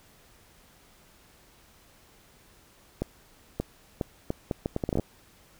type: accelerating click train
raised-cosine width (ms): 2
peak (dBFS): -14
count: 14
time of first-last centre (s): 3.02-4.997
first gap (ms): 580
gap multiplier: 0.71
effects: pink hiss -58 dBFS RMS until 5.59 s